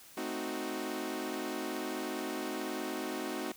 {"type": "chord", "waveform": "sawtooth", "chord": "A diminished seventh", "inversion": "none", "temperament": "equal", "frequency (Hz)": [220, 261.6, 311.1, 370], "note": ["A3", "C4", "Eb4", "Gb4"], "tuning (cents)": [0, 0, 0, 0], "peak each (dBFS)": [-40, -37, -36, -36], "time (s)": [0.17, 3.52], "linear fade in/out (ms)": 5, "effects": ["white hiss -55 dBFS RMS until 3.56 s"]}